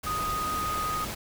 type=tone in noise; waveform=sine; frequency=1244.5 Hz; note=D#6; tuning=in tune; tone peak=-28 dBFS; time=0.06-1.05 s; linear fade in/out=10 ms; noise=pink; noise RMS=-35 dBFS; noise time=0.03-1.15 s; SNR=+4 dB; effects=none